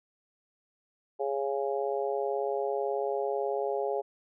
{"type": "harmonic tone", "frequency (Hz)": 138.2, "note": "C#3", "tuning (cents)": -5, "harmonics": [3, 4, 5, 6], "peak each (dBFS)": [-31, -33, -35, -37], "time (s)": [1.19, 4.02], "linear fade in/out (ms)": 20, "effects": []}